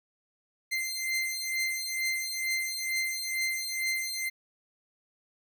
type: beating tone pair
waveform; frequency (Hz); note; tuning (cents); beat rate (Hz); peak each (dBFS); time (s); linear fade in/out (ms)
sawtooth; 2082 / 2084.2; C7 / C7; -9 / -7; 2.2; -29; 0.71-4.3; 20
effects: none